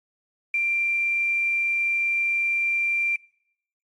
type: tone with quantisation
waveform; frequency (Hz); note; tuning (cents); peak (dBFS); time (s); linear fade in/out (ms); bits
sine; 2367; D7; +13; -20; 0.54-3.16; 2; 8
effects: noise-tail reverb RT60 0.8 s tail -26 dB re dry + MP3 48 kbps